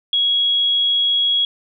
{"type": "tone", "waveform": "sine", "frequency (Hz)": 3322, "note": "G#7", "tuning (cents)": 0, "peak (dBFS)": -14, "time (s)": [0.13, 1.45], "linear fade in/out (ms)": 2, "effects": []}